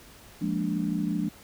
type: chord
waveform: sine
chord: Bb dominant seventh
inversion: second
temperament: equal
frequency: 174.61 / 207.7 / 233.1 / 293.7 Hz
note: F3 / Ab3 / Bb3 / D4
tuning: 0 / 0 / 0 / 0 cents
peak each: -30 / -30 / -34 / -31 dBFS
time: 0.41-1.29 s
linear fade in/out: 10 ms
effects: pink hiss -51 dBFS RMS until 1.43 s